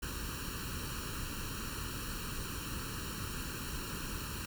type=noise with comb filter; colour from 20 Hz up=pink; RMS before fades=-40 dBFS; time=0.02-4.46 s; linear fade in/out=10 ms; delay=0.71 ms; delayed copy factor=+0.9; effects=none